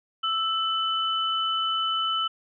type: tone pair together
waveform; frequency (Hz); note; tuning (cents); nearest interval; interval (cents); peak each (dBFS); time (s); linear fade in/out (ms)
sine; 1318.5 / 3012; E6 / F#7; 0 / +30; octave + major second; 1430; -26; 0.23-2.28; 10
effects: none